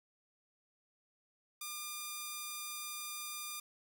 5% pulse tone, 1202 Hz, D6, 40 cents sharp, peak -29 dBFS, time 1.61-3.6 s, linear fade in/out 5 ms, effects none

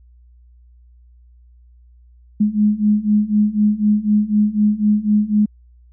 sine beating tone pair, 207.7 / 211.7 Hz, G#3 / G#3, 0 / +33 cents, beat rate 4 Hz, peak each -17 / -15 dBFS, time 2.4-5.46 s, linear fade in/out 10 ms, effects added 60 Hz sine -45 dBFS peak until 5.92 s

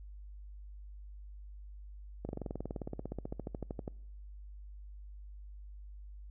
slowing click train, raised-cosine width 2 ms, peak -25 dBFS, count 28, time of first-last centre 2.25-3.878 s, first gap 40 ms, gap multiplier 1.03, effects noise-tail reverb RT60 0.9 s tail -26 dB re dry + added 50 Hz sine -46 dBFS peak until 6.3 s

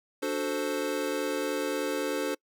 square chord, D dominant seventh, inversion none, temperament equal, 293.7 / 370 / 440 / 523.3 Hz, D4 / F#4 / A4 / C5, 0 / 0 / 0 / 0 cents, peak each -34 / -37 / -34 / -34 dBFS, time 0.22-2.35 s, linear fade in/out 10 ms, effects noise-tail reverb RT60 0.1 s tail -26 dB re dry

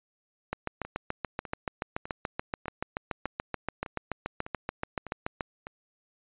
two click trains, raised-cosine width 0.5 ms, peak -24 / -15 dBFS, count 9 / 35, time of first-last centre 0.85-5.669 / 0.53-5.408 s, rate 1.66 / 6.97 Hz, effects resampled to 8000 Hz

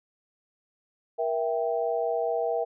sine chord, E diminished, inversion second, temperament equal with one note detuned, 474 / 659.3 / 784 Hz, Bb4 / E5 / G5, +29 / 0 / 0 cents, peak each -28 / -28 / -32 dBFS, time 1.18-2.65 s, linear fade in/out 20 ms, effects none

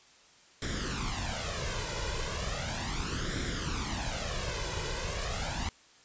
pink noise with flanger, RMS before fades -34 dBFS, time 0.62-5.69 s, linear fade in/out 2 ms, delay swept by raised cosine 0.55 to 2.05 ms, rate 0.36 Hz, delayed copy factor +0.7, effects white hiss -59 dBFS RMS until 6.04 s + resampled to 16000 Hz

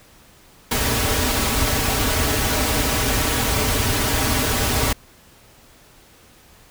pink noise with comb filter, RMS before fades -20 dBFS, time 0.71-4.93 s, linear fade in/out 5 ms, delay 5.7 ms, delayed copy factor -0.7, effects pink hiss -50 dBFS RMS until 6.7 s

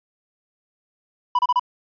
triangle tone bursts, 987.8 Hz, B5, in tune, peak -13 dBFS, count 4, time 1.35-1.596 s, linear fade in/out 5 ms, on 39 ms, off 30 ms, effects resampled to 11025 Hz

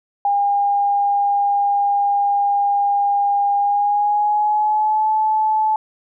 sine tone with pitch glide, 808 to 866 Hz, G#5 to A5, -48 to -28 cents, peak -14 dBFS, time 0.25-5.76 s, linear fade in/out 2 ms, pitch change +120 cents, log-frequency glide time 3.57-5.09 s, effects none

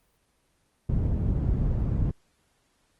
white low-pass noise, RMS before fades -25 dBFS, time 0.89-2.11 s, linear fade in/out 5 ms, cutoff 110 Hz, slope 12 dB/octave, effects pink hiss -69 dBFS RMS until 2.99 s + Opus 24 kbps

